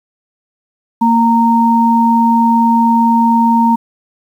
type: tone pair together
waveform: sine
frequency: 231.1 / 924.4 Hz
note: A#3 / A#5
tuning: -15 / -15 cents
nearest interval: 2 octaves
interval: 2400 cents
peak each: -10 dBFS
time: 1.01-3.76 s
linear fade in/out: 10 ms
effects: 7-bit